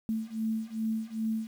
sine beating tone pair, 220.1 / 222.6 Hz, A3 / A3, +1 / +20 cents, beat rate 2.5 Hz, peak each -33 / -32 dBFS, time 0.09-1.47 s, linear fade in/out 0 ms, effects 9-bit

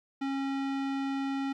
square tone with low-pass filter, 272.9 Hz, C#4, 27 cents flat, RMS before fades -32 dBFS, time 0.21-1.53 s, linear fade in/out 10 ms, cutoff 3400 Hz, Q 0.72, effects 12-bit

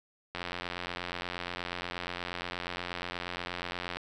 click train, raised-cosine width 0.3 ms, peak -19 dBFS, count 321, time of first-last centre 0.35-3.97 s, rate 88.4 Hz, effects none

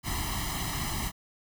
pink noise with comb filter, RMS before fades -32 dBFS, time 0.03-1.12 s, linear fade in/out 50 ms, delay 0.99 ms, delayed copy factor +0.9, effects none

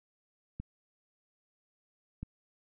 clicks, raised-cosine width 5 ms, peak -26 dBFS, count 2, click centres 0.6 / 2.23 s, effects none

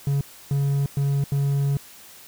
triangle tone bursts at uneven times, 140.1 Hz, C#3, 19 cents sharp, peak -17 dBFS, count 4, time 0.07-0.21 / 0.51-0.86 / 0.97-1.24 / 1.32-1.77 s, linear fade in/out 2 ms, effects white hiss -46 dBFS RMS until 2.27 s

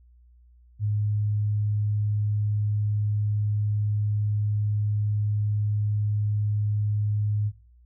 sine tone, 104.7 Hz, G#2, 15 cents sharp, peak -22 dBFS, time 0.79-7.52 s, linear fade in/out 50 ms, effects noise-tail reverb RT60 0.4 s tail -25 dB re dry + added 60 Hz sine -52 dBFS peak until 7.85 s

